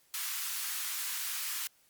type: high-pass noise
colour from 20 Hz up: white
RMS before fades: -36 dBFS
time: 0.14-1.67 s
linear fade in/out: 0 ms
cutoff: 1100 Hz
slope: 24 dB/octave
effects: white hiss -67 dBFS RMS until 1.89 s + Opus 48 kbps